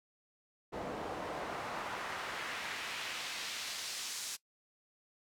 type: noise with band-pass filter sweep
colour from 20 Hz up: pink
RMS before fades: -41 dBFS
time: 0.72-4.37 s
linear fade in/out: 20 ms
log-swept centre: 470 to 6700 Hz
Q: 0.97
effects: noise-tail reverb RT60 0.1 s tail -20 dB re dry